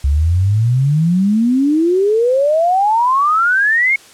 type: exponential sweep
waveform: sine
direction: up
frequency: 67.2 to 2204 Hz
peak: -10 dBFS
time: 0.04-3.96 s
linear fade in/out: 5 ms
effects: white hiss -42 dBFS RMS until 4.13 s + low-pass 9000 Hz 12 dB/octave